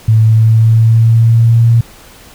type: tone with pitch glide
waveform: sine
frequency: 110.6 to 116.23 Hz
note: A2 to A#2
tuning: +9 to -5 cents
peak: -4 dBFS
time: 0.08-1.81 s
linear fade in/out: 5 ms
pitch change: +86 cents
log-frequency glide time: 0.23-1.69 s
effects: pink hiss -38 dBFS RMS until 2.34 s